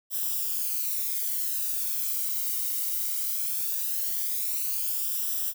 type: noise with flanger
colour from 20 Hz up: violet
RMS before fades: -29 dBFS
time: 0.1-5.54 s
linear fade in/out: 50 ms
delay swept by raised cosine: 0.45 to 1.19 ms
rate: 0.19 Hz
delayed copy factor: -0.65
effects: none

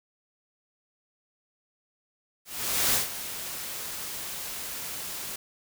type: noise with ADSR envelope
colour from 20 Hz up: white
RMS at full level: -23 dBFS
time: 2.45-5.36 s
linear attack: 480 ms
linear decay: 140 ms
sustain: -13 dB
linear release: 4 ms
effects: none

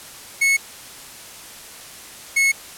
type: tone pair in turn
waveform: 45% pulse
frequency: 2197 / 2189 Hz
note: C#7 / C#7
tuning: -16 / -22 cents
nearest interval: unison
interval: 6 cents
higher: first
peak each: -14 / -14 dBFS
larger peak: neither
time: 0.41-0.57 / 2.36-2.52 s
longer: neither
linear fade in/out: 10 ms
effects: white hiss -39 dBFS RMS until 2.77 s + low-pass 12000 Hz 12 dB/octave

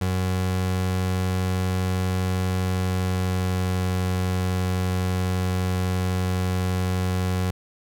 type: tone with pitch glide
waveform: 30% pulse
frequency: 92.5 to 91.86 Hz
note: F#2 to F#2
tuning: 0 to -12 cents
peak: -19 dBFS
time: 0.01-7.51 s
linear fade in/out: 5 ms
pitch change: -12 cents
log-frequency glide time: 2.57-3.91 s
effects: none

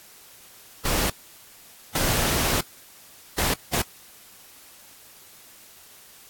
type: noise bursts at uneven times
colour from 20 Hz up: pink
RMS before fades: -23 dBFS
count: 4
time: 0.85-1.1 / 1.95-2.61 / 3.38-3.54 / 3.73-3.82 s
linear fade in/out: 5 ms
effects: white hiss -49 dBFS RMS until 6.29 s + AAC 64 kbps

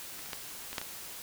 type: clicks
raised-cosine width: 0.2 ms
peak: -29 / -29 / -18 / -22 / -14 / -21 dBFS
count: 6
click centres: 0.192 / 0.26 / 0.332 / 0.73 / 0.782 / 0.815 s
effects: white hiss -44 dBFS RMS until 1.22 s

